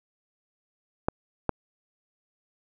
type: clicks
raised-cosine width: 1 ms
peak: -9 dBFS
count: 2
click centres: 1.085 / 1.493 s
effects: none